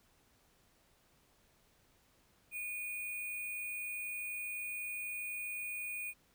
sine tone with sample-and-hold, 2459 Hz, D#7, 21 cents flat, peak -38 dBFS, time 2.51-6.14 s, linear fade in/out 50 ms, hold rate 11025 Hz, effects pink hiss -70 dBFS RMS until 6.34 s

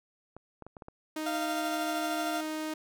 clicks, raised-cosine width 1 ms, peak -30 dBFS, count 6, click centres 0.366 / 0.623 / 0.666 / 0.768 / 0.822 / 0.884 s
sawtooth tone, 311.1 Hz, D#4, in tune, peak -29 dBFS, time 1.16-2.74 s, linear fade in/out 5 ms
30% pulse tone with tremolo, 692 Hz, F5, 16 cents flat, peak -28 dBFS, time 1.26-2.41 s, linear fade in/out 5 ms, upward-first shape triangle, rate 13 Hz, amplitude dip 35%
effects none

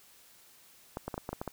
clicks, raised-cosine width 1 ms, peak -21 dBFS, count 8, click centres 0.971 / 1.08 / 1.142 / 1.179 / 1.291 / 1.33 / 1.415 / 1.477 s, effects white hiss -59 dBFS RMS until 1.52 s

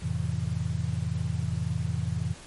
sine chord, F major seventh, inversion none, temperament just, 87.31 / 109.13 / 130.96 / 163.7 Hz, F2 / A2 / C3 / E3, 0 / -14 / +2 / -12 cents, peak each -32 dBFS, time 0.02-2.34 s, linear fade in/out 10 ms, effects pink hiss -47 dBFS RMS until 2.46 s + MP3 48 kbps

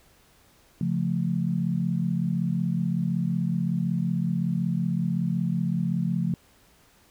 sine chord, Db augmented, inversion none, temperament equal, 138.59 / 174.61 / 220 Hz, Db3 / F3 / A3, 0 / 0 / 0 cents, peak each -29 / -25 / -30 dBFS, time 0.81-6.34 s, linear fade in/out 2 ms, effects pink hiss -59 dBFS RMS until 7.1 s

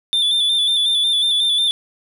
triangle tone with vibrato, 3520 Hz, A7, in tune, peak -13 dBFS, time 0.13-1.71 s, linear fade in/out 0 ms, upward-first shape square, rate 5.5 Hz, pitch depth 34 cents each way, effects none

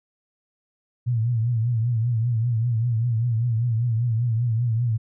sine tone with vibrato, 116.54 Hz, A#2, in tune, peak -19 dBFS, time 1.06-4.98 s, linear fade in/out 20 ms, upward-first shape triangle, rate 5.1 Hz, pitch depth 120 cents each way, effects none

